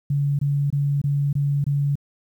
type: tone bursts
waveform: sine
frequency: 142.2 Hz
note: C#3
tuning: 45 cents sharp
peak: -18 dBFS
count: 6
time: 0.1-1.955 s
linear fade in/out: 5 ms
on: 290 ms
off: 23 ms
effects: 9-bit